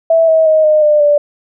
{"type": "tone with pitch steps", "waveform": "sine", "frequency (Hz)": [656, 641.4, 627.1, 613.1, 599.5, 586.1], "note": ["E5", "E5", "D#5", "D#5", "D5", "D5"], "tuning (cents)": [-9, -48, 13, -26, 36, -4], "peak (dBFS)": -6, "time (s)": [0.1, 1.18], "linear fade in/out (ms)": 5, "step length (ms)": 180, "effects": []}